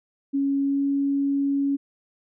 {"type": "tone with pitch glide", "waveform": "sine", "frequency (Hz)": [277.2, 279], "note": ["C#4", "C#4"], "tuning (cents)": [0, 11], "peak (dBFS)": -20, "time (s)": [0.33, 1.77], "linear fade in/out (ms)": 20, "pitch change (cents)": 11, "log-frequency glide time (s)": [0.62, 0.84], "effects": []}